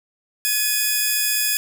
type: tone pair together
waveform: 5% pulse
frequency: 1696 / 2487 Hz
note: G#6 / D#7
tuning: +36 / -1 cents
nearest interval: perfect fifth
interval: 663 cents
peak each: -11 dBFS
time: 0.45-1.57 s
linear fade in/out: 0 ms
effects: none